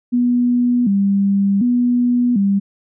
sine tone with vibrato, 220 Hz, A3, in tune, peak -12 dBFS, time 0.12-2.6 s, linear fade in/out 20 ms, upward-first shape square, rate 0.67 Hz, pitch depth 180 cents each way, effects none

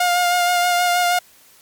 sawtooth tone with vibrato, 709 Hz, F5, 26 cents sharp, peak -11 dBFS, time 0-1.19 s, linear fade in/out 5 ms, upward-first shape sine, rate 6.3 Hz, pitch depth 21 cents each way, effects white hiss -50 dBFS RMS until 1.61 s + MP3 96 kbps

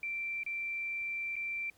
sine tone with dropouts, 2349 Hz, D7, in tune, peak -34 dBFS, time 0.03-1.7 s, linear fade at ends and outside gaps 2 ms, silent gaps 0.434-0.463 / 1.357-1.364 s, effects pink hiss -66 dBFS RMS until 1.77 s

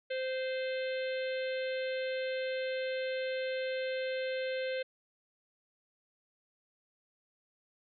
harmonic tone with a mistuned harmonic, 520 Hz, C5, 11 cents flat, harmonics 1 / 3 / 4 / 5 / 6 / 7 / 8, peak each -33 / -43 / -45 / -47 / -49 / -50 / -51 dBFS, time 0.1-4.83 s, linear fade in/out 10 ms, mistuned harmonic 7, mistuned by -30 cents, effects none

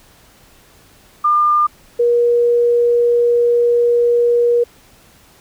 sine tone pair in turn, 1202 / 477 Hz, D6 / A#4, +40 / +40 cents, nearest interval octave + major third, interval 1600 cents, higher first, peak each -10 dBFS, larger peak neither, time 1.24-1.67 / 1.99-4.64 s, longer second, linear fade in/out 10 ms, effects pink hiss -48 dBFS RMS until 5.4 s

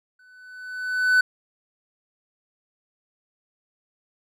triangle tone with exponential growth, 1500 Hz, F#6, 23 cents sharp, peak -11 dBFS, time 0.19-1.21 s, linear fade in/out 5 ms, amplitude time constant 220 ms, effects none

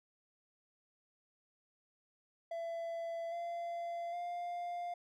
triangle tone with pitch steps, 670 / 685.3 / 700.9 Hz, E5 / F5 / F5, +28 / -33 / +6 cents, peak -36 dBFS, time 2.51-4.94 s, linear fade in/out 5 ms, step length 810 ms, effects none

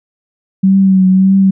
sine tone with vibrato, 190.3 Hz, F#3, 49 cents sharp, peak -5 dBFS, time 0.63-1.51 s, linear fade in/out 10 ms, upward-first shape triangle, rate 1.7 Hz, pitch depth 41 cents each way, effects none

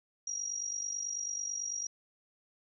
sine tone with amplitude modulation, 5710 Hz, F8, 37 cents sharp, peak -31 dBFS, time 0.27-1.87 s, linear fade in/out 5 ms, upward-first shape sine, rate 49.1 Hz, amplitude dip 70%, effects none

